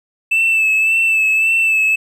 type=tone with vibrato; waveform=triangle; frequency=2637 Hz; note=E7; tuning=in tune; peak=-9 dBFS; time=0.31-1.96 s; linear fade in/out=10 ms; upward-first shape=sine; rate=1.8 Hz; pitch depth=32 cents each way; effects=tanh soft clip ceiling -6 dBFS